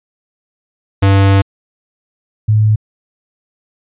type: tone pair in turn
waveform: square / sine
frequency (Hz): 98 / 107.51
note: G2 / A2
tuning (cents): 0 / -40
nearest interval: major second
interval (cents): 160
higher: second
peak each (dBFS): -7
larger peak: neither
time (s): 1.02-1.42 / 2.48-2.76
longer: first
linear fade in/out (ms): 10
effects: resampled to 8000 Hz